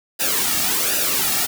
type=noise with flanger; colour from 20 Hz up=white; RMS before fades=-20 dBFS; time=0.19-1.47 s; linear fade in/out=20 ms; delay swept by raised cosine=0.91 to 2.01 ms; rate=1.3 Hz; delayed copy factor=-0.7; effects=none